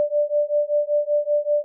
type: beating tone pair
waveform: sine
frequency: 587.3 / 592.5 Hz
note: D5 / D5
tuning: 0 / +15 cents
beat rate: 5.2 Hz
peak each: -21 dBFS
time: 0-1.64 s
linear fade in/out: 0 ms
effects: none